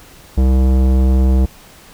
sine tone with tanh clipping, 65 Hz, C2, 11 cents flat, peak -11 dBFS, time 0.37-1.46 s, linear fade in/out 10 ms, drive 17 dB, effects pink hiss -42 dBFS RMS until 1.93 s

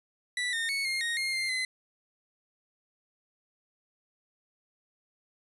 30% pulse tone with pitch steps, 1967 / 1830 / 2212 / 2128 / 1866 / 2130 / 2099 / 2040 Hz, B6 / A#6 / C#7 / C7 / A#6 / C7 / C7 / C7, -7 / -32 / -4 / +29 / +1 / +30 / +5 / -44 cents, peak -26 dBFS, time 0.37-1.65 s, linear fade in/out 2 ms, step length 160 ms, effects resampled to 24000 Hz

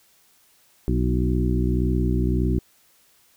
harmonic tone with a mistuned harmonic, 61.74 Hz, B1, in tune, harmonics 1 / 2 / 3 / 4 / 5 / 6, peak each -22 / -25 / -27 / -28 / -29 / -30 dBFS, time 0.88-2.59 s, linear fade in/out 0 ms, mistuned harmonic 5, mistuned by +36 cents, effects white hiss -59 dBFS RMS until 3.36 s

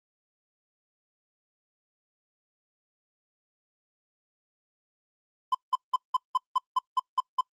triangle tone bursts, 1021 Hz, C6, 43 cents flat, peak -19 dBFS, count 10, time 5.52-7.41 s, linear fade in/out 5 ms, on 27 ms, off 180 ms, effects noise-tail reverb RT60 0.1 s tail -25 dB re dry + Opus 24 kbps

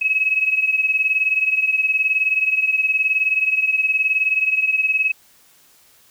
sine beating tone pair, 2560 / 2579 Hz, D#7 / E7, +49 / -39 cents, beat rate 19 Hz, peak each -17 / -21 dBFS, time 0.01-5.12 s, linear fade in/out 10 ms, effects white hiss -53 dBFS RMS until 6.1 s

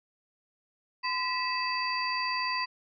sine tone cluster, 1019 / 1953 / 2607 / 4656 Hz, C6 / B6 / E7 / D8, -46 / -20 / -20 / -16 cents, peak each -31 / -35 / -36 / -34 dBFS, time 1.03-2.66 s, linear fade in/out 20 ms, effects none

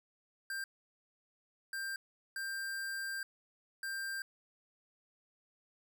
square tone bursts at uneven times, 1575 Hz, G6, 8 cents sharp, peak -38 dBFS, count 4, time 0.5-0.64 / 1.73-1.96 / 2.36-3.23 / 3.83-4.22 s, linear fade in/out 2 ms, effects none

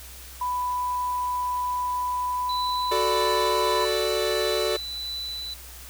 sine tone with pitch glide, 992 to 998.9 Hz, B5 to B5, +7 to +19 cents, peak -24 dBFS, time 0.41-3.85 s, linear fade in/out 5 ms, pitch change +12 cents, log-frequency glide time 1.86-3.57 s
sine tone with tremolo, 3982 Hz, B7, 14 cents sharp, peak -29 dBFS, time 2.49-5.54 s, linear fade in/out 5 ms, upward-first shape triangle, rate 1.6 Hz, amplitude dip 25%
45% pulse chord, D major, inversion first, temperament equal, 370 / 440 / 587.3 Hz, F#4 / A4 / D5, 0 / 0 / 0 cents, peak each -28 / -27 / -28 dBFS, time 2.91-4.77 s, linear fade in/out 10 ms
effects added 62 Hz sine -44 dBFS peak until 5.89 s + white hiss -44 dBFS RMS until 5.89 s

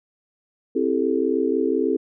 sine chord, A minor seventh, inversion first, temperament just, 264 / 330 / 396 / 440 Hz, C4 / E4 / G4 / A4, +16 / +2 / +18 / 0 cents, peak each -24 dBFS, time 0.75-1.97 s, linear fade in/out 10 ms, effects none

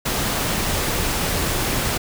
pink noise, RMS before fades -22 dBFS, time 0.05-1.98 s, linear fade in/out 10 ms, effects none

